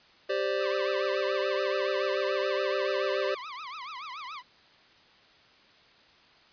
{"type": "chord", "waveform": "square", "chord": "G suspended fourth", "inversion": "none", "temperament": "just", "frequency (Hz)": [392, 522.7, 588], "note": ["G4", "C5", "D5"], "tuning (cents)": [0, -2, 2], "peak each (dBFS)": -32, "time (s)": [0.29, 3.35], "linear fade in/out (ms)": 10}
{"type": "tone with vibrato", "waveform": "sawtooth", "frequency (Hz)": 1132, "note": "C#6", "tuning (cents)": 36, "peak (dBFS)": -34, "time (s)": [0.58, 4.43], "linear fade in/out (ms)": 50, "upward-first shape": "triangle", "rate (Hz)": 7, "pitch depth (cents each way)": 280}
{"effects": ["white hiss -58 dBFS RMS until 6.52 s", "resampled to 11025 Hz"]}